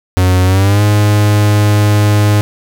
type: tone with pitch glide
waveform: 45% pulse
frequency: 91.8 to 104.24 Hz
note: F#2 to G#2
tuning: -13 to +7 cents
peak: -7 dBFS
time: 0.17-2.41 s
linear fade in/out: 0 ms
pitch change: +220 cents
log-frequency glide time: 0.44-0.82 s
effects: none